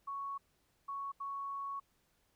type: tone bursts at uneven times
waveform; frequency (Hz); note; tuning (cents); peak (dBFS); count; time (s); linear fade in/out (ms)
sine; 1111; C#6; +4; -38; 3; 0.07-0.38 / 0.88-1.12 / 1.2-1.8; 10
effects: pink hiss -75 dBFS RMS until 2.35 s